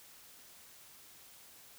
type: silence
effects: white hiss -57 dBFS RMS until 1.78 s